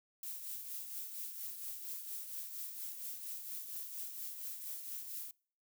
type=noise with tremolo; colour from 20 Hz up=violet; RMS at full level=-42 dBFS; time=0.23-5.31 s; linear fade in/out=2 ms; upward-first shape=triangle; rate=4.3 Hz; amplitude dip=55%; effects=noise-tail reverb RT60 0.5 s tail -26 dB re dry